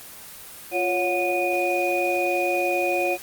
sine tone cluster, 351.2 / 555 / 728 / 2465 Hz, F4 / C#5 / F#5 / D#7, +10 / +2 / -28 / -17 cents, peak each -26 dBFS, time 0.71-3.18 s, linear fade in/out 50 ms, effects white hiss -41 dBFS RMS until 3.22 s + Opus 24 kbps

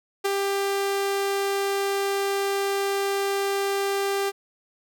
sawtooth tone with ADSR envelope, 396 Hz, G4, 18 cents sharp, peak -16 dBFS, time 0.24-4.32 s, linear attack 15 ms, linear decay 16 ms, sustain -3 dB, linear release 37 ms, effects none

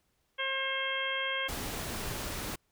harmonic tone, 535 Hz, C5, 38 cents sharp, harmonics 1 / 2 / 3 / 4 / 5 / 6, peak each -39 / -39 / -36 / -36 / -41 / -36 dBFS, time 0.38-1.49 s, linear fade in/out 20 ms
pink noise, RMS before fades -37 dBFS, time 1.48-2.56 s, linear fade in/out 10 ms
effects pink hiss -75 dBFS RMS until 2.71 s

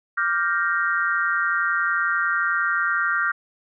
sine chord, G minor seventh, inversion second, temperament equal, 1174.7 / 1396.9 / 1568 / 1864.7 Hz, D6 / F6 / G6 / Bb6, 0 / 0 / 0 / 0 cents, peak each -28 / -22 / -25 / -28 dBFS, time 0.17-3.32 s, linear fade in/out 10 ms, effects none

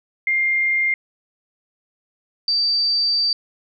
sine tone pair in turn, 2111 / 4647 Hz, C7 / D8, +15 / -19 cents, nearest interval octave + major second, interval 1366 cents, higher second, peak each -16 dBFS, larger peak neither, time 0.27-0.94 / 2.48-3.33 s, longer second, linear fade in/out 2 ms, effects none

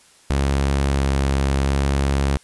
sawtooth tone with vibrato, 68.7 Hz, C#2, 15 cents flat, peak -13 dBFS, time 0.3-2.37 s, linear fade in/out 0 ms, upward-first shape square, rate 0.73 Hz, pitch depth 9 cents each way, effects white hiss -52 dBFS RMS until 2.43 s + resampled to 24000 Hz

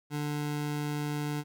25% pulse tone, 147.8 Hz, D3, 11 cents sharp, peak -27 dBFS, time 0.1-1.44 s, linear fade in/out 50 ms, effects none

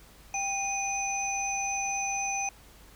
sine tone cluster, 788 / 2474 / 6070 Hz, G5 / D#7 / F#8, +9 / -10 / +43 cents, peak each -32 / -33 / -33 dBFS, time 0.34-2.49 s, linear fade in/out 2 ms, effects added 50 Hz sine -55 dBFS peak until 2.95 s + pink hiss -55 dBFS RMS until 2.95 s

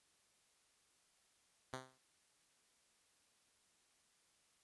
5% pulse tone with exponential decay, 130 Hz, C3, 11 cents flat, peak -30 dBFS, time 1.73-1.98 s, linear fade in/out 2 ms, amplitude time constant 54 ms, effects white hiss -75 dBFS RMS until 4.63 s + resampled to 24000 Hz

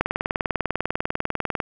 click train, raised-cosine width 0.5 ms, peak -6 dBFS, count 33, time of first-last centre 0.01-1.602 s, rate 20.1 Hz, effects none

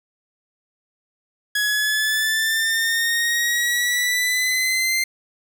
sawtooth exponential sweep, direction up, 1674 to 2093 Hz, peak -15 dBFS, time 1.55-5.04 s, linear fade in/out 5 ms, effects none

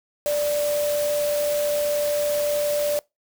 sine tone in noise, 587.3 Hz, D5, in tune, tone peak -20 dBFS, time 0.26-2.99 s, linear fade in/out 0 ms, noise white, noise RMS -32 dBFS, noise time 0.26-2.99 s, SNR +9 dB, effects noise-tail reverb RT60 0.2 s tail -24 dB re dry

